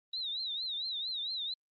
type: tone with vibrato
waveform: sine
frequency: 3855 Hz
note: B7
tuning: 43 cents flat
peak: -34 dBFS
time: 0.13-1.54 s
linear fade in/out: 5 ms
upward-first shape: triangle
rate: 4.4 Hz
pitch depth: 160 cents each way
effects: Opus 24 kbps